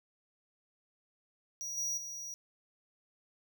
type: tone with level steps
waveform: square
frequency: 5780 Hz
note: F#8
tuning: 41 cents flat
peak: -38 / -33 / -41 dBFS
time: 1.61-2.34 s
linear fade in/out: 0 ms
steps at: 1.77 / 1.97 s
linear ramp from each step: 10 ms
effects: none